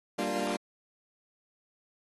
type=chord; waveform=20% pulse; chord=G minor seventh; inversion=none; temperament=equal; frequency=196 / 233.1 / 293.7 / 349.2 Hz; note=G3 / Bb3 / D4 / F4; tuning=0 / 0 / 0 / 0 cents; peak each=-31 dBFS; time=0.18-0.57 s; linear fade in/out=10 ms; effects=AAC 32 kbps